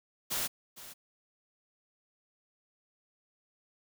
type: noise with echo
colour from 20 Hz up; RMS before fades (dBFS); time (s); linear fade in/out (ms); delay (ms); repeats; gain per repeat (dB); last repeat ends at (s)
white; -33; 0.3-0.48; 20; 460; 1; -15; 0.94
effects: none